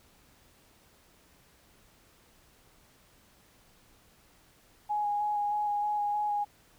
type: tone with vibrato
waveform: sine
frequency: 830.6 Hz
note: G#5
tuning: in tune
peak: -27 dBFS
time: 4.89-6.45 s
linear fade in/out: 20 ms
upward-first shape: square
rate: 3.2 Hz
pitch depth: 12 cents each way
effects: pink hiss -62 dBFS RMS until 6.78 s